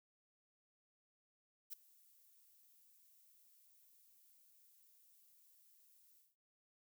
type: noise with ADSR envelope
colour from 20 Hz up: violet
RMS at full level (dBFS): -45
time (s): 1.7-6.36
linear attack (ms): 32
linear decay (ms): 4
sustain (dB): -24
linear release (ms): 190
effects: noise-tail reverb RT60 0.1 s tail -23 dB re dry